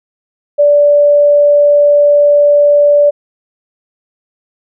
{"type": "tone", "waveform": "sine", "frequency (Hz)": 582, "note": "D5", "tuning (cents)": -16, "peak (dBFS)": -4, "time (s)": [0.58, 3.11], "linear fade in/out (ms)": 20, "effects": []}